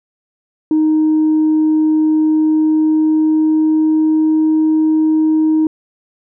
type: tone with pitch glide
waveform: sine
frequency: 311.1 to 313.4 Hz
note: D#4 to D#4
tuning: 0 to +13 cents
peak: -8 dBFS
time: 0.71-5.67 s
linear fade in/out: 2 ms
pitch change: +13 cents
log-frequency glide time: 2.18-4.51 s
effects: tanh soft clip ceiling -7 dBFS